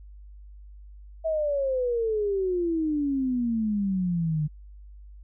sine exponential sweep, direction down, 653 to 148.3 Hz, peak -23 dBFS, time 1.24-4.48 s, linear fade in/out 20 ms, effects added 50 Hz sine -43 dBFS peak until 5.23 s

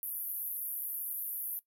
pink band-pass noise, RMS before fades -38 dBFS, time 0.03-1.59 s, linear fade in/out 0 ms, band 11000 to 15000 Hz, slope 96 dB/octave, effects noise-tail reverb RT60 0.1 s tail -18 dB re dry

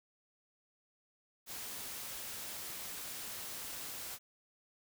white noise, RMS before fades -44 dBFS, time 1.46-4.19 s, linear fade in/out 50 ms, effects none

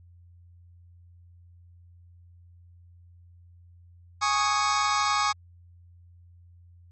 sawtooth chord, Ab suspended fourth, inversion none, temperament just, 830.6 / 1107.5 / 1245.9 Hz, Ab5 / Db6 / Eb6, 0 / -2 / +2 cents, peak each -24 / -22 / -22 dBFS, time 4.21-5.33 s, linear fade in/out 20 ms, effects added 87 Hz sine -50 dBFS peak until 6.91 s + MP3 32 kbps

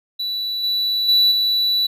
triangle tone with level steps, 3951 Hz, B7, in tune, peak -20 / -16 / -10 / -14 dBFS, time 0.19-1.87 s, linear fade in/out 10 ms, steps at 0.63 / 1.08 / 1.31 s, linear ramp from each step 10 ms, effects none

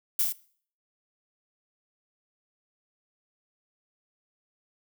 violet noise with echo, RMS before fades -24 dBFS, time 0.19-0.22 s, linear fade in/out 2 ms, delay 26 ms, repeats 4, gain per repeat -2 dB, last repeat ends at 0.324 s, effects noise-tail reverb RT60 0.5 s tail -20 dB re dry

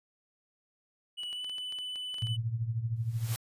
triangle tone with pitch glide, 2947 to 2995 Hz, F#7 to F#7, -8 to +20 cents, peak -34 dBFS, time 1.17-2.37 s, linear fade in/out 20 ms, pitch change +28 cents, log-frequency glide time 1.32-1.43 s
clicks, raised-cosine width 0.2 ms, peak -32 dBFS, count 12, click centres 1.234 / 1.329 / 1.445 / 1.496 / 1.583 / 1.724 / 1.787 / 1.958 / 2.143 / 2.184 / 2.222 / 2.27 s
sine tone with tremolo, 114.6 Hz, A#2, 29 cents flat, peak -26 dBFS, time 2.22-3.36 s, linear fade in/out 5 ms, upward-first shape triangle, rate 13 Hz, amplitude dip 80%
white noise with exponential growth, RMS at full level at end -36 dBFS, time 2.96-3.36 s, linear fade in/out 0 ms, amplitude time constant 85 ms
effects resampled to 32000 Hz

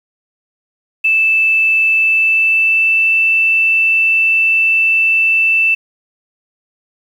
sine tone with pitch glide, 2637 to 2655 Hz, E7 to E7, 0 to +12 cents, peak -9 dBFS, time 1.04-5.75 s, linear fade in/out 10 ms, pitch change +12 cents, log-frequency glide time 1.95-3.16 s, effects 7-bit

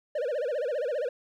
triangle tone with vibrato, 540 Hz, C#5, 45 cents flat, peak -25 dBFS, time 0.15-1.09 s, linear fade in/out 5 ms, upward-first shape sine, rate 15 Hz, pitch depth 240 cents each way, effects none

